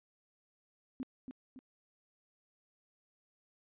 sine tone with echo, 258.2 Hz, C4, 23 cents flat, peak -36 dBFS, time 1-1.03 s, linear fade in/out 0 ms, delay 280 ms, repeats 2, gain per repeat -6 dB, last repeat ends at 1.59 s, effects resampled to 8000 Hz

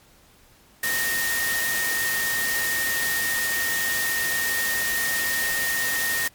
sine tone in noise, 1847 Hz, A#6, 16 cents flat, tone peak -24 dBFS, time 0.83-6.28 s, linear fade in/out 5 ms, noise white, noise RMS -27 dBFS, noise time 0.83-6.28 s, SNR 0 dB, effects pink hiss -55 dBFS RMS until 6.34 s + MP3 96 kbps

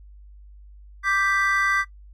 triangle chord, G major, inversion second, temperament equal, 1174.7 / 1568 / 1975.5 Hz, D6 / G6 / B6, 0 / 0 / 0 cents, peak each -22 dBFS, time 1.03-1.85 s, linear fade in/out 50 ms, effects noise-tail reverb RT60 0.1 s tail -17 dB re dry + added 50 Hz sine -43 dBFS peak until 2.13 s

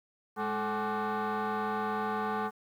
sine tone with frequency modulation, 209.3 Hz, G#3, 14 cents sharp, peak -27 dBFS, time 0.36-2.51 s, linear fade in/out 50 ms, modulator 322 Hz, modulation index 3.7, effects tanh soft clip ceiling -28 dBFS + 10-bit

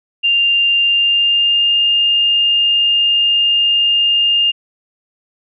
sine tone with pitch glide, 2794 to 2817 Hz, F7 to F7, 0 to +14 cents, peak -10 dBFS, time 0.23-4.52 s, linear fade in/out 20 ms, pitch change +14 cents, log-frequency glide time 0.8-1.77 s, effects none

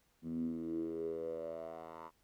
10% pulse tone with band-pass filter sweep, 81.8 Hz, E2, 13 cents flat, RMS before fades -41 dBFS, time 0.22-2.11 s, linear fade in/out 50 ms, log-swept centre 210 to 960 Hz, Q 8.2, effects pink hiss -74 dBFS RMS until 2.23 s

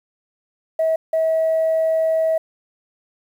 sine tone pair in turn, 644 / 644 Hz, E5 / E5, -41 / -41 cents, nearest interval unison, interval 0 cents, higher neither, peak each -14 / -14 dBFS, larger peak neither, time 0.79-0.96 / 1.13-2.38 s, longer second, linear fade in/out 5 ms, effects tanh soft clip ceiling -12 dBFS + 8-bit

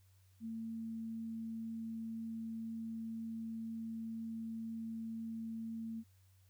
sine tone, 225.5 Hz, A3, 43 cents sharp, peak -40 dBFS, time 0.4-6.04 s, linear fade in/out 50 ms, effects added 94 Hz sine -64 dBFS peak until 6.49 s + white hiss -75 dBFS RMS until 6.49 s

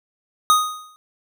square tone with exponential decay, 1244.5 Hz, D#6, in tune, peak -10 dBFS, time 0.5-0.96 s, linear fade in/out 0 ms, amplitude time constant 98 ms, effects none

